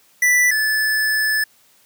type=tone pair in turn; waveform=square; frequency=1975.5 / 1736.4 Hz; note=B6 / A6; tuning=0 / -23 cents; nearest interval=major second; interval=223 cents; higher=first; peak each=-13 / -17 dBFS; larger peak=first; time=0.22-0.51 / 0.51-1.44 s; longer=second; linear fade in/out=5 ms; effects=white hiss -55 dBFS RMS until 1.85 s + high-pass 100 Hz 12 dB/octave